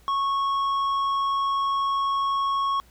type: tone with tanh clipping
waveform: triangle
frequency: 1102 Hz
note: C#6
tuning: 11 cents flat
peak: -23 dBFS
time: 0.08-2.8 s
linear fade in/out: 0 ms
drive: 11 dB
effects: added 60 Hz sine -56 dBFS peak until 2.9 s + pink hiss -58 dBFS RMS until 2.9 s